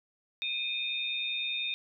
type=tone cluster; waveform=sine; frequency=2431 / 2561 / 3653 Hz; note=D#7 / D#7 / A#7; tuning=-41 / +49 / -36 cents; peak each=-37 / -39 / -32 dBFS; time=0.42-1.74 s; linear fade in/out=0 ms; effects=none

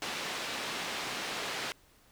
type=band-pass noise; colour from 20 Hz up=white; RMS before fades=-37 dBFS; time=0.02-1.72 s; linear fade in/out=0 ms; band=170 to 3600 Hz; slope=12 dB/octave; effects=pink hiss -63 dBFS RMS until 2.11 s

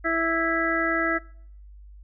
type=harmonic tone; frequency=329.6 Hz; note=E4; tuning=in tune; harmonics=1 / 2 / 4 / 5 / 6; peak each=-28 / -28 / -28 / -28 / -28 dBFS; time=0.04-1.19 s; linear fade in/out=20 ms; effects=noise-tail reverb RT60 0.6 s tail -23 dB re dry + added 50 Hz sine -43 dBFS peak until 2.03 s

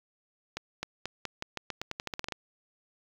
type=accelerating click train; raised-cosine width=0.2 ms; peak=-16 dBFS; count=16; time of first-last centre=0.57-2.322 s; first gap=260 ms; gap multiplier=0.87; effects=low-pass 6000 Hz 12 dB/octave + 7-bit

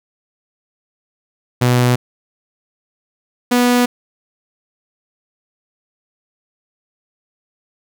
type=tone pair in turn; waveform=sawtooth; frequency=123.47 / 245 Hz; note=B2 / B3; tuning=0 / -14 cents; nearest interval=octave; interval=1186 cents; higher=second; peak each=-7 dBFS; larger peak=neither; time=1.61-1.96 / 3.51-3.86 s; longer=neither; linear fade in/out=10 ms; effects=none

